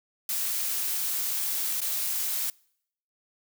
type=noise with dropouts; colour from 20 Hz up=blue; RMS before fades=-29 dBFS; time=0.29-2.5 s; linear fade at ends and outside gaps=2 ms; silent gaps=1.805-1.816 s; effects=noise-tail reverb RT60 0.7 s tail -26 dB re dry